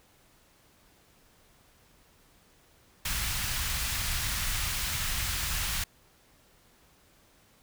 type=band-stop noise; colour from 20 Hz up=pink; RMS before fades=-31 dBFS; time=3.05-5.84 s; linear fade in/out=5 ms; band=100 to 1500 Hz; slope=12 dB/octave; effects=pink hiss -62 dBFS RMS until 7.62 s